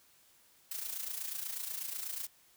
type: noise with amplitude modulation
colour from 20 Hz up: blue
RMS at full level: -37 dBFS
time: 0.71-2.27 s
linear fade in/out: 5 ms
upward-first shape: sine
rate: 28.2 Hz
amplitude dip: 65%
effects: white hiss -65 dBFS RMS until 2.56 s